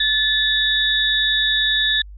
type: tone cluster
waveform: sine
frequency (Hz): 1739 / 3518 / 3788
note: A6 / A7 / A#7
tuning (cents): -21 / -1 / +27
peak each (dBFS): -20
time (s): 0-2.02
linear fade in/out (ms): 5
effects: added 50 Hz sine -35 dBFS peak until 2.17 s